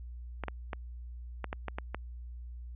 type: clicks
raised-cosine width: 0.5 ms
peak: -20 dBFS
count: 8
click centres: 0.437 / 0.483 / 0.732 / 1.443 / 1.529 / 1.683 / 1.785 / 1.946 s
effects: added 60 Hz sine -41 dBFS peak until 2.75 s + resampled to 8000 Hz